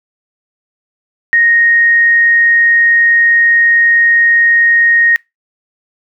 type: tone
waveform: sine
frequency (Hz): 1864.7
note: A#6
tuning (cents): 0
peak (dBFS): -6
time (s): 1.33-5.16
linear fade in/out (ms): 0
effects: noise-tail reverb RT60 0.2 s tail -24 dB re dry